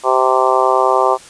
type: harmonic tone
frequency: 129.9 Hz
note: C3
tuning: 12 cents flat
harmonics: 3 / 4 / 5 / 6 / 7 / 8 / 9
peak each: -18 / -18 / -18 / -18 / -18 / -18 / -18 dBFS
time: 0.03-1.18 s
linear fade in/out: 50 ms
effects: white hiss -39 dBFS RMS until 1.29 s + resampled to 22050 Hz